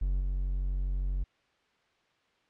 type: tone with level steps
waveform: triangle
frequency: 46.25 Hz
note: F#1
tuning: in tune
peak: -24 / -26 dBFS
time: 0.01-1.24 s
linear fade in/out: 10 ms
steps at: 0.2 s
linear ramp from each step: 10 ms
effects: white hiss -69 dBFS RMS until 2.49 s + low-pass 3000 Hz 12 dB/octave